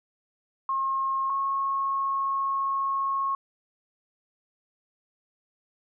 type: tone pair in turn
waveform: sine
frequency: 1075 / 1091.3 Hz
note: C6 / C#6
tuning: +47 / -27 cents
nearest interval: unison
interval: 26 cents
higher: second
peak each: -24 dBFS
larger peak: neither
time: 0.69-1.3 / 1.3-3.35 s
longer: second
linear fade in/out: 2 ms
effects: none